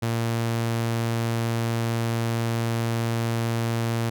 sawtooth tone, 115.5 Hz, A#2, 16 cents flat, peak -19 dBFS, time 0.02-4.1 s, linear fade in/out 10 ms, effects none

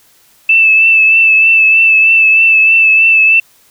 sine tone with vibrato, 2637 Hz, E7, in tune, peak -4 dBFS, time 0.49-3.4 s, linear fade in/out 5 ms, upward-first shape triangle, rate 3.2 Hz, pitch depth 30 cents each way, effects white hiss -48 dBFS RMS until 3.7 s

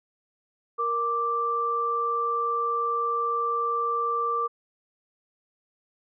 sine tone pair together, 467.4 / 1174.4 Hz, A#4 / D6, +5 / 0 cents, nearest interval octave + major third, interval 1595 cents, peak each -31 / -24 dBFS, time 0.78-4.48 s, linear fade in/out 20 ms, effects none

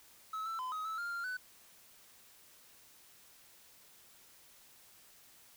triangle tone with pitch steps, 1292 / 1332 / 1018 / 1263 / 1308 / 1400 / 1391 / 1500 Hz, E6 / E6 / C6 / D#6 / E6 / F6 / F6 / F#6, -35 / +18 / -48 / +26 / -14 / +4 / -7 / +23 cents, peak -35 dBFS, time 0.33-1.37 s, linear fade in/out 5 ms, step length 130 ms, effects white hiss -61 dBFS RMS until 5.56 s

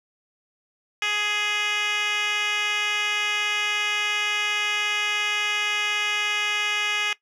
10% pulse tone with band-pass filter, 417.2 Hz, G#4, 8 cents sharp, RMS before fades -25 dBFS, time 1.02-7.13 s, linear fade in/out 2 ms, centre 2900 Hz, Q 1.8, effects noise-tail reverb RT60 0.1 s tail -18 dB re dry

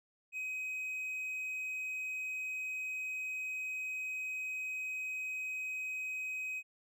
triangle tone, 2525 Hz, D#7, 25 cents sharp, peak -35 dBFS, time 0.32-6.63 s, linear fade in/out 50 ms, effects none

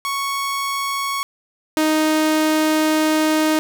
sawtooth tone pair in turn, 1108.7 / 311.1 Hz, C#6 / D#4, 0 / 0 cents, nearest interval octave + minor seventh, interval 2200 cents, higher first, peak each -17 / -11 dBFS, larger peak second, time 0.05-1.23 / 1.77-3.59 s, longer second, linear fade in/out 0 ms, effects none

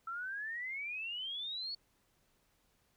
sine exponential sweep, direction up, 1321 to 4478 Hz, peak -38 dBFS, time 0.07-1.75 s, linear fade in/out 5 ms, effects pink hiss -74 dBFS RMS until 2.96 s

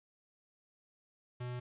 square tone, 123.5 Hz, B2, in tune, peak -39 dBFS, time 1.4-1.6 s, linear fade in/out 10 ms, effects resampled to 8000 Hz + 11-bit

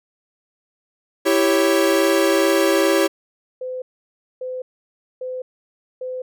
45% pulse chord, C# diminished, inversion first, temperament equal, 329.6 / 392 / 554.4 Hz, E4 / G4 / C#5, 0 / 0 / 0 cents, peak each -19 / -19 / -19 dBFS, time 1.25-3.08 s, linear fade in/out 20 ms
sine tone bursts, 510 Hz, C5, 44 cents flat, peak -25 dBFS, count 4, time 3.61-6.22 s, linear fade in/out 5 ms, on 210 ms, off 590 ms
effects none

